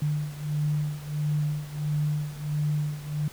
sine beating tone pair, 148.9 / 150.4 Hz, D3 / D3, +24 / +42 cents, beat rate 1.5 Hz, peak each -27 / -30 dBFS, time 0.02-3.28 s, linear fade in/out 2 ms, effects pink hiss -47 dBFS RMS until 3.32 s

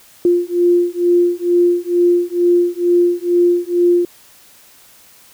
sine beating tone pair, 349.2 / 351.4 Hz, F4 / F4, 0 / +11 cents, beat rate 2.2 Hz, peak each -14 dBFS, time 0.25-4.05 s, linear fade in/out 2 ms, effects white hiss -46 dBFS RMS until 5.33 s

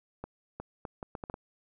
accelerating click train, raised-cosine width 1 ms, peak -24 dBFS, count 8, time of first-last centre 0.24-1.341 s, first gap 360 ms, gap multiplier 0.7, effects none

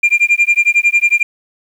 sine tone with tremolo, 2394 Hz, D7, 33 cents sharp, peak -3 dBFS, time 0.03-1.23 s, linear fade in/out 5 ms, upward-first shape sine, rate 11 Hz, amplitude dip 100%, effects tanh soft clip ceiling -5 dBFS + 7-bit

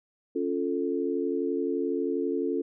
sine chord, Db augmented, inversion none, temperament equal, 277.2 / 349.2 / 440 Hz, Db4 / F4 / A4, 0 / 0 / 0 cents, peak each -30 dBFS, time 0.35-2.62 s, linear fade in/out 10 ms, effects none

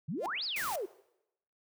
sine exponential two-way sweep, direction up then down, 130.81 to 5274 to 341.5 Hz, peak -33 dBFS, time 0.08-0.86 s, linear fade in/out 10 ms, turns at 0.44 s
sawtooth tone with exponential growth, 346.4 Hz, F4, 14 cents flat, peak -32 dBFS, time 0.17-0.26 s, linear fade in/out 0 ms, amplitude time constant 19 ms
white noise, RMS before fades -40 dBFS, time 0.56-0.76 s, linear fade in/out 5 ms
effects noise-tail reverb RT60 0.8 s tail -19 dB re dry

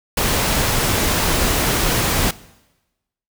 pink noise, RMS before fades -18 dBFS, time 0.17-2.31 s, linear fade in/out 5 ms, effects noise-tail reverb RT60 1.0 s tail -20 dB re dry

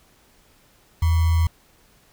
sine tone with sample-and-hold, 82.41 Hz, E2, in tune, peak -15 dBFS, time 1.02-1.47 s, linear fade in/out 5 ms, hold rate 1050 Hz, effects pink hiss -57 dBFS RMS until 2.12 s

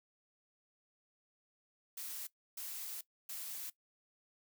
blue noise bursts at uneven times, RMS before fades -44 dBFS, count 3, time 1.97-2.27 / 2.57-3.01 / 3.29-3.7 s, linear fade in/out 5 ms, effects noise-tail reverb RT60 0.1 s tail -18 dB re dry

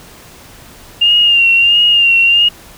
sine tone with vibrato, 2800 Hz, F7, 4 cents sharp, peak -6 dBFS, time 1.01-2.49 s, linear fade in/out 10 ms, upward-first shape sine, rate 1.5 Hz, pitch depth 45 cents each way, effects pink hiss -38 dBFS RMS until 2.77 s

